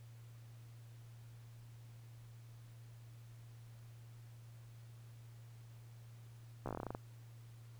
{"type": "slowing click train", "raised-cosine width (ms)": 1, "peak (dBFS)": -27, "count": 12, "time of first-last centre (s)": [6.66, 6.949], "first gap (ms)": 14, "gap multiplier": 1.12, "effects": ["added 116 Hz sine -53 dBFS peak until 7.79 s", "pink hiss -68 dBFS RMS until 7.79 s"]}